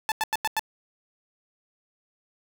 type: tone bursts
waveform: sawtooth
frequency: 874 Hz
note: A5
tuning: 12 cents flat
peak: -19 dBFS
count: 5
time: 0.09-0.594 s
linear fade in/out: 0 ms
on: 28 ms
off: 91 ms
effects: none